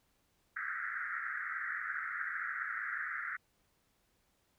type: band-pass noise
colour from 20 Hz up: pink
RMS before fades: -39 dBFS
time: 0.56-3.37 s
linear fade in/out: 10 ms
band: 1300 to 2000 Hz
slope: 96 dB/octave
effects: pink hiss -75 dBFS RMS until 4.58 s